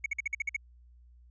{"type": "tone bursts", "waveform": "triangle", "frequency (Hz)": 2217, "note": "C#7", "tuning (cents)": 0, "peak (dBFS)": -26, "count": 8, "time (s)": [0.04, 0.565], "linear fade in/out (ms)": 5, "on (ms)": 21, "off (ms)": 51, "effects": ["added 60 Hz sine -54 dBFS peak until 1.3 s", "resampled to 16000 Hz"]}